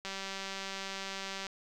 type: click train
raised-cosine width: 0.2 ms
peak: -22 dBFS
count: 276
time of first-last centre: 0.05-1.468 s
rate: 194 Hz
effects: none